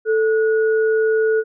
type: tone pair together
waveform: sine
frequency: 440 / 1456.2 Hz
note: A4 / F#6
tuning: 0 / -28 cents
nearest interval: octave + major sixth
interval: 2072 cents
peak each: -14 / -25 dBFS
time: 0.05-1.44 s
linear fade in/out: 50 ms
effects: none